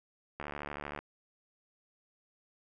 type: click train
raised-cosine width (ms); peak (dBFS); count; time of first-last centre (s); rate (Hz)
0.5; -24; 44; 0.4-0.99; 72.9
effects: none